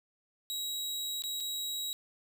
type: tone with dropouts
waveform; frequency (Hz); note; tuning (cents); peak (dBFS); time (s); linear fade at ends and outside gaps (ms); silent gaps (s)
sawtooth; 3849; B7; -45; -31; 0.5-1.93; 0; 1.221-1.238 / 1.402-1.406
effects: none